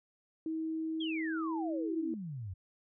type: tone with pitch glide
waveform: sine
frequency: 320 to 324.1 Hz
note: D#4 to E4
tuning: +49 to -29 cents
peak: -33 dBFS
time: 0.46-2.14 s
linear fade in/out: 2 ms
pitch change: +22 cents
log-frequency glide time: 1.26-1.56 s
type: exponential sweep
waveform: sine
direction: down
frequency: 3395 to 86.8 Hz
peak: -38 dBFS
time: 1-2.54 s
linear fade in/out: 10 ms
effects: none